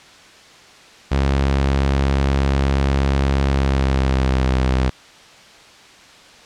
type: tone with pitch glide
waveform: sawtooth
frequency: 68.4 to 64.75 Hz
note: C#2 to C2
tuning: -23 to -17 cents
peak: -11 dBFS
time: 1.11-4.9 s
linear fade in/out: 10 ms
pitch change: -94 cents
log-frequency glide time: 3.48-4.52 s
effects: white hiss -44 dBFS RMS until 6.45 s + low-pass 5000 Hz 12 dB/octave